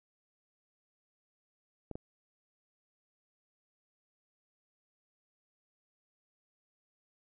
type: clicks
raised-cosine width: 2 ms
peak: -27 dBFS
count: 2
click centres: 1.913 / 1.955 s
effects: none